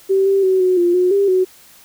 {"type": "tone with pitch steps", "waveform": "sine", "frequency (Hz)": [386.5, 391.4, 376.6, 368, 349.2, 362.8, 398.5, 371.5], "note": ["G4", "G4", "F#4", "F#4", "F4", "F#4", "G4", "F#4"], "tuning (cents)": [-24, -3, 31, -9, 0, -34, 28, 7], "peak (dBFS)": -11, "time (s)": [0.09, 1.45], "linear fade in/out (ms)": 20, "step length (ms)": 170, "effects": ["white hiss -46 dBFS RMS until 1.84 s"]}